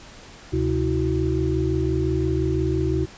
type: tone cluster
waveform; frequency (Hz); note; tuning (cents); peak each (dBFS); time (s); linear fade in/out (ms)
sine; 73.8 / 130 / 324.4 / 370.2; D2 / C3 / E4 / F#4; +9 / -11 / -28 / +1; -25; 0.52-3.06; 20
effects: pink hiss -44 dBFS RMS until 3.17 s + resampled to 16000 Hz